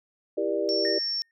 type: chord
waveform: sine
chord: E half-diminished seventh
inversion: none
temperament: just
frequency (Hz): 329.6 / 395.6 / 474.7 / 593.3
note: E4 / G4 / Bb4 / D5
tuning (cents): 0 / +16 / +31 / +18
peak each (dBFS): -31 / -28 / -31 / -29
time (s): 0.37-0.99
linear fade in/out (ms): 10
type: tone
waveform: sine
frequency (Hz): 5450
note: F8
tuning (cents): -43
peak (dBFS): -26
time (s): 0.69-1.22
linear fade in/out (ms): 0
type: tone with exponential decay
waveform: triangle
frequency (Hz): 1836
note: A#6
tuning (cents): -27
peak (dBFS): -28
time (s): 0.85-1.31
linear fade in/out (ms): 1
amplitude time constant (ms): 100
effects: none